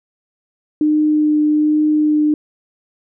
sine tone with vibrato, 303 Hz, D#4, 46 cents flat, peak -11 dBFS, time 0.81-2.34 s, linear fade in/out 2 ms, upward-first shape triangle, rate 1.2 Hz, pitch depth 11 cents each way, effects none

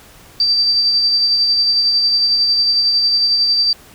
sine tone with tremolo, 4666 Hz, D8, 12 cents flat, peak -10 dBFS, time 0.4-3.73 s, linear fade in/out 2 ms, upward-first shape sine, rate 11 Hz, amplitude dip 30%, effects pink hiss -43 dBFS RMS until 3.94 s

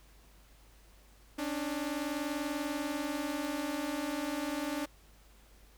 sawtooth tone pair together, 277.2 / 297.5 Hz, C#4 / D4, 0 / +22 cents, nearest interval minor second, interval 122 cents, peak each -34 / -31 dBFS, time 1.38-4.86 s, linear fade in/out 10 ms, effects added 50 Hz sine -58 dBFS peak until 5.77 s + pink hiss -63 dBFS RMS until 5.77 s

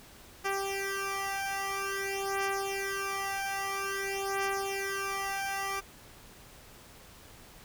10% pulse beating tone pair, 392 / 392.5 Hz, G4 / G4, 0 / +2 cents, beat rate 0.5 Hz, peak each -26 dBFS, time 0.44-5.81 s, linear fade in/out 20 ms, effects pink hiss -53 dBFS RMS until 7.64 s

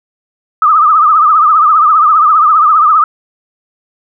sine tone with vibrato, 1240 Hz, D#6, 6 cents flat, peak -4 dBFS, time 0.62-3.04 s, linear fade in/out 2 ms, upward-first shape triangle, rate 15 Hz, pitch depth 120 cents each way, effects none

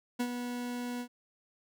40% pulse tone with ADSR envelope, 244.2 Hz, B3, 19 cents flat, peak -27 dBFS, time 0.19-1.08 s, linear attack 14 ms, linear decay 64 ms, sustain -7 dB, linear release 76 ms, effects none

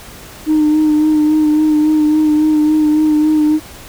sine tone with vibrato, 306 Hz, D#4, 29 cents flat, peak -7 dBFS, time 0.46-3.6 s, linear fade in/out 50 ms, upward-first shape sine, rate 3.6 Hz, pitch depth 24 cents each way, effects tanh soft clip ceiling -6 dBFS + pink hiss -35 dBFS RMS until 3.88 s

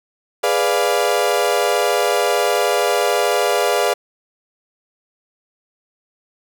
35% pulse chord, G# diminished seventh, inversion none, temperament equal, 415.3 / 493.9 / 587.3 / 698.5 Hz, G#4 / B4 / D5 / F5, 0 / 0 / 0 / 0 cents, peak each -19 dBFS, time 0.43-3.94 s, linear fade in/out 10 ms, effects none

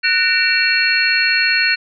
sine tone cluster, 1484 / 1830 / 2319 / 2715 / 4305 Hz, F#6 / A#6 / D7 / F7 / C8, +5 / -32 / -22 / -50 / +49 cents, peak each -19 dBFS, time 0.03-1.76 s, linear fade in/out 20 ms, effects none

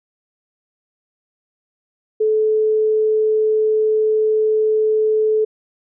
sine tone, 433.2 Hz, A4, 27 cents flat, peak -13 dBFS, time 2.2-5.45 s, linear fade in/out 10 ms, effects none

